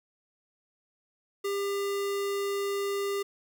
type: tone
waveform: square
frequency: 400 Hz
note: G4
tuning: 35 cents sharp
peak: -29 dBFS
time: 1.44-3.23 s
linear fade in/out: 10 ms
effects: 11-bit